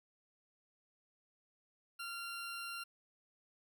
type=tone; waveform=20% pulse; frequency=1382 Hz; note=F6; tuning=19 cents flat; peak=-37 dBFS; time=1.99-2.84 s; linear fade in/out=10 ms; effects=none